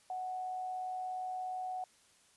sine tone with amplitude modulation, 740 Hz, F#5, in tune, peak -35 dBFS, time 0.1-1.84 s, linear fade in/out 2 ms, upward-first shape sine, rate 117 Hz, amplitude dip 30%, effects white hiss -66 dBFS RMS until 2.36 s + resampled to 24000 Hz

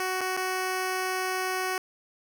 10% pulse tone with dropouts, 372.4 Hz, F#4, 11 cents sharp, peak -19 dBFS, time 0-1.78 s, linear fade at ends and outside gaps 1 ms, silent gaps 0.208-0.213 / 0.367-0.373 s, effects none

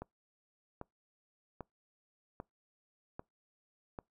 click train, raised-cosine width 1 ms, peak -28 dBFS, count 6, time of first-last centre 0.02-3.988 s, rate 1.26 Hz, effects noise-tail reverb RT60 0.2 s tail -26 dB re dry

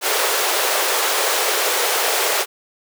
pink high-pass noise, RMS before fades -19 dBFS, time 0.01-2.46 s, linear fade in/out 50 ms, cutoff 390 Hz, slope 48 dB/octave, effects none

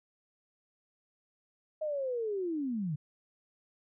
sine linear sweep, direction down, 630 to 138.8 Hz, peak -31 dBFS, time 1.81-2.96 s, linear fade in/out 10 ms, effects none

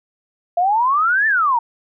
sine exponential two-way sweep, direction up then down, 677 to 1800 to 899 Hz, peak -13 dBFS, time 0.57-1.59 s, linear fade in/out 5 ms, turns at 1.27 s, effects none

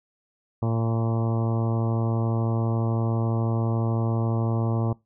harmonic tone with a mistuned harmonic, 114 Hz, A#2, 38 cents flat, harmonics 1 / 2 / 3 / 4 / 5 / 6 / 7 / 8 / 9 / 10, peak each -23 / -29 / -33 / -35 / -37 / -39 / -40 / -41 / -42 / -43 dBFS, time 0.62-4.93 s, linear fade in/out 5 ms, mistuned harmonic 7, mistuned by +20 cents, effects noise-tail reverb RT60 0.2 s tail -21 dB re dry

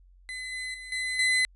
35% pulse tone with level steps, 2024 Hz, B6, 42 cents sharp, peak -33 / -31 / -38 / -27 / -20 dBFS, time 0.29-1.45 s, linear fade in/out 0 ms, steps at 0.52 / 0.74 / 0.92 / 1.19 s, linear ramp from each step 2 ms, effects added 45 Hz sine -53 dBFS peak until 1.55 s + resampled to 24000 Hz

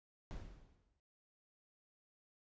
brown noise with exponential decay, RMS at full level -44 dBFS, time 0.31-1 s, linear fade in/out 0 ms, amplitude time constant 150 ms, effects resampled to 16000 Hz

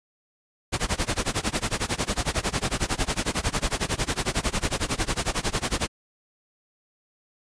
pink noise with tremolo, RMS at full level -23 dBFS, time 0.72-5.88 s, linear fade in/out 20 ms, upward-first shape sine, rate 11 Hz, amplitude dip 95%, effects resampled to 22050 Hz

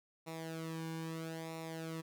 sawtooth tone with flanger, 162.4 Hz, E3, 26 cents flat, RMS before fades -43 dBFS, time 0.26-2.02 s, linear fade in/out 20 ms, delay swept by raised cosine 0.63 to 1.56 ms, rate 0.77 Hz, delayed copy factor -0.75, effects none

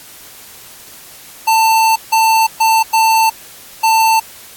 square tone bursts at uneven times, 892 Hz, A5, 23 cents sharp, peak -9 dBFS, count 5, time 1.47-1.96 / 2.12-2.47 / 2.6-2.83 / 2.93-3.3 / 3.83-4.2 s, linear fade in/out 10 ms, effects white hiss -37 dBFS RMS until 4.56 s + AAC 64 kbps

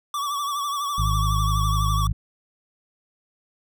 square tone with vibrato, 1146 Hz, D6, 43 cents flat, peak -25 dBFS, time 0.14-2.07 s, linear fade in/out 2 ms, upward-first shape triangle, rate 12 Hz, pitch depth 72 cents each way
harmonic tone, 52 Hz, G#1, 3 cents sharp, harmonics 1 / 2 / 3, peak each -22 / -24 / -29 dBFS, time 0.98-2.13 s, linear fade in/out 5 ms
effects none

